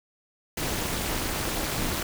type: noise with amplitude modulation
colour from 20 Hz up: pink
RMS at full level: -25 dBFS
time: 0.57-2.03 s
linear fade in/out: 5 ms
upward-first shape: sine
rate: 280 Hz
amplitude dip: 90%
effects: none